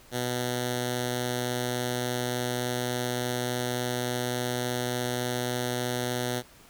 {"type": "tone with notch filter", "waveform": "5% pulse", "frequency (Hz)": 123.47, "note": "B2", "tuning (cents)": 0, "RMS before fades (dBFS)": -30, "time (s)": [0.11, 6.43], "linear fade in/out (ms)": 50, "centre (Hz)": 1100, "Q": 1.1, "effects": ["pink hiss -54 dBFS RMS until 6.69 s"]}